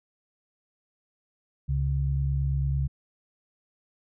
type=tone pair together; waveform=sine; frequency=68.9 / 137.96 Hz; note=C#2 / C#3; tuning=-10 / -8 cents; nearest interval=octave; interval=1202 cents; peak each=-26 dBFS; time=1.68-2.88 s; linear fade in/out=20 ms; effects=none